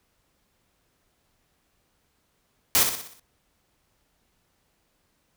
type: noise with echo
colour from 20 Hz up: white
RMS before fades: -19 dBFS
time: 2.75-2.83 s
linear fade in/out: 0 ms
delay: 61 ms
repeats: 6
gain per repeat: -6 dB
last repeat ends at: 3.196 s
effects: pink hiss -70 dBFS RMS until 5.36 s

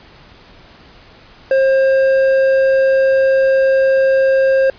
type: tone with hard clipping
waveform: triangle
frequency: 534 Hz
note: C5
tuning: 35 cents sharp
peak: -11 dBFS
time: 1.51-4.7 s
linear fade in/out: 2 ms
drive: 10 dB
effects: pink hiss -43 dBFS RMS until 4.78 s + resampled to 11025 Hz

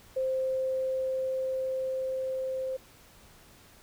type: tone with level ramp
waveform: sine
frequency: 523.3 Hz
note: C5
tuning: in tune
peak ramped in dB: -26 to -30 dBFS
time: 0.16-2.77 s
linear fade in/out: 10 ms
effects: pink hiss -56 dBFS RMS until 3.82 s

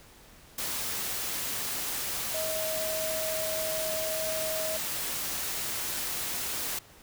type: tone in noise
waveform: sine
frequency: 634 Hz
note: D#5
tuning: 32 cents sharp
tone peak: -32 dBFS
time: 2.34-4.77 s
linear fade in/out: 5 ms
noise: white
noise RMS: -33 dBFS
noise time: 0.58-6.79 s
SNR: -2 dB
effects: pink hiss -54 dBFS RMS until 7.02 s

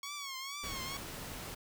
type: tone with vibrato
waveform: 10% pulse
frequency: 1108.7 Hz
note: C#6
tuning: in tune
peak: -32 dBFS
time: 0.03-0.97 s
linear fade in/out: 2 ms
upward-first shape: triangle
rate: 2.2 Hz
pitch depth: 110 cents each way
type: noise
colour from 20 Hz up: pink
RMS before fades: -44 dBFS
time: 0.63-1.55 s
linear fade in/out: 10 ms
effects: none

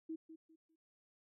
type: tone with echo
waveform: sine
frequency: 321.3 Hz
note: E4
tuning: 44 cents flat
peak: -40 dBFS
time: 0.09-0.16 s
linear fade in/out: 10 ms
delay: 200 ms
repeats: 3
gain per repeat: -11 dB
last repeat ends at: 0.76 s
effects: none

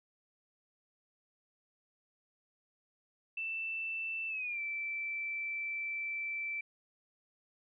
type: tone with pitch glide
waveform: sine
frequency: 2661 to 2330 Hz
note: E7 to D7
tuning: +16 to -14 cents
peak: -35 dBFS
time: 3.37-6.61 s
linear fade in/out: 5 ms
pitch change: -230 cents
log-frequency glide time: 4.28-4.6 s
effects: none

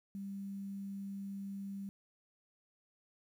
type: tone with quantisation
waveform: sine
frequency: 197.4 Hz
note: G3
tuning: 12 cents sharp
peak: -40 dBFS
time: 0.15-1.89 s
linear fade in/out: 0 ms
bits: 11
effects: none

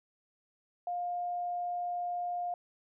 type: tone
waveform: sine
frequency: 707 Hz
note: F5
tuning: 21 cents sharp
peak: -32 dBFS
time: 0.87-2.54 s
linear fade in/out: 2 ms
effects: none

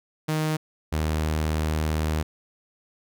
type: tone pair in turn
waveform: sawtooth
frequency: 155.56 / 77.78 Hz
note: D#3 / D#2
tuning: 0 / 0 cents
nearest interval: octave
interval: 1200 cents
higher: first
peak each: -19 dBFS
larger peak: neither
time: 0.28-0.57 / 0.92-2.23 s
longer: second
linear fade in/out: 10 ms
effects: none

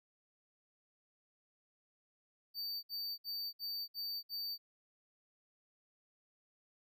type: tone bursts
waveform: square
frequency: 4601 Hz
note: D8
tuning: 36 cents flat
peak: -39 dBFS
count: 6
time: 2.54-4.58 s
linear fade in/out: 50 ms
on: 290 ms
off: 60 ms
effects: none

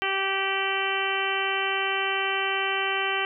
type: harmonic tone with a mistuned harmonic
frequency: 388.7 Hz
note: G4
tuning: 15 cents flat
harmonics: 1 / 2 / 3 / 4 / 5 / 6 / 7 / 8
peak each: -32 / -32 / -32 / -32 / -32 / -32 / -32 / -32 dBFS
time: 0.02-3.25 s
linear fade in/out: 0 ms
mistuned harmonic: 8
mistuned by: -25 cents
effects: none

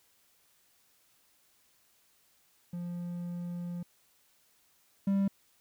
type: tone pair in turn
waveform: triangle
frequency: 174.61 / 196.76 Hz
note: F3 / G3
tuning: 0 / +7 cents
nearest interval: major second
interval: 207 cents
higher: second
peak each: -33 / -23 dBFS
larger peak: second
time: 2.73-3.83 / 5.07-5.28 s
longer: first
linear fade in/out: 5 ms
effects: white hiss -68 dBFS RMS until 5.6 s

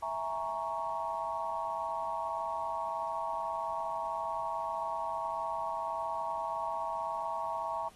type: chord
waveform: sine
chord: A# half-diminished seventh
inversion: second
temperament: equal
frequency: 659.3 / 830.6 / 932.3 / 1108.7 Hz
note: E5 / G#5 / A#5 / C#6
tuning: 0 / 0 / 0 / 0 cents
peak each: -39 / -40 / -36 / -39 dBFS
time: 0.02-7.89 s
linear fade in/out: 10 ms
effects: pink hiss -60 dBFS RMS until 7.95 s + AAC 32 kbps

